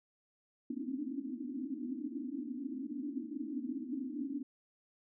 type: band-pass noise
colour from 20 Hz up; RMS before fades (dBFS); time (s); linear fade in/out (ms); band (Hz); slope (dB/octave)
pink; -40; 0.7-4.43; 5; 240 to 310; 96
effects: none